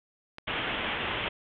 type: click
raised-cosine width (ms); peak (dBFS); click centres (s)
0.3; -24; 0.384
type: low-pass noise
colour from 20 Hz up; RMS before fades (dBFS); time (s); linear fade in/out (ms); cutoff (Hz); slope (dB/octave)
white; -32; 0.47-1.29; 10; 3400; 96
effects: none